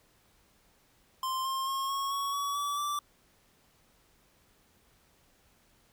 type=tone with pitch steps; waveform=square; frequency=1046.5 / 1062.9 / 1079.7 / 1096.6 / 1113.9 / 1131.4 / 1149.2 / 1167.2 Hz; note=C6 / C6 / C#6 / C#6 / C#6 / C#6 / D6 / D6; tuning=0 / +27 / -46 / -19 / +8 / +35 / -38 / -11 cents; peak=-31 dBFS; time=1.23-2.99 s; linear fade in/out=2 ms; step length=220 ms; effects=pink hiss -66 dBFS RMS until 5.92 s